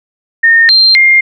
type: tone with pitch steps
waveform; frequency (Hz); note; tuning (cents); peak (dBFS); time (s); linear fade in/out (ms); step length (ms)
sine; 1831 / 4164 / 2116; A#6 / C8 / C7; -32 / -9 / +19; -3; 0.43-1.21; 10; 260
effects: none